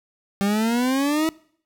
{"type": "exponential sweep", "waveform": "40% pulse", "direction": "up", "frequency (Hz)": [196, 324.8], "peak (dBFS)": -18, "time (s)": [0.41, 1.29], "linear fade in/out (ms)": 0, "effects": ["noise-tail reverb RT60 0.6 s tail -23 dB re dry"]}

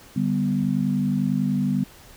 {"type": "chord", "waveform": "sine", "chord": "G major", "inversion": "second", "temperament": "equal", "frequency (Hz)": [146.83, 196, 246.9], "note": ["D3", "G3", "B3"], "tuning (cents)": [0, 0, 0], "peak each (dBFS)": [-26, -23, -24], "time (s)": [0.16, 1.84], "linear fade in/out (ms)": 5, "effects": ["pink hiss -48 dBFS RMS until 2.16 s"]}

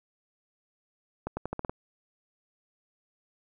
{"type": "accelerating click train", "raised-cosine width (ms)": 1, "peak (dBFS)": -18, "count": 7, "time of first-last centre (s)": [1.27, 1.695], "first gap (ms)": 100, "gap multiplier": 0.86, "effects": []}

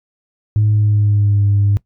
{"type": "tone with pitch glide", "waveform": "sine", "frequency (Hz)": [106.2, 101.17], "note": ["G#2", "G#2"], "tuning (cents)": [39, -45], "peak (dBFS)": -9, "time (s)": [0.56, 1.77], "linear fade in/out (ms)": 0, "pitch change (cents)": -84, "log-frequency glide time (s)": [0.68, 1.45], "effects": ["noise-tail reverb RT60 0.1 s tail -20 dB re dry", "tanh soft clip ceiling -7 dBFS"]}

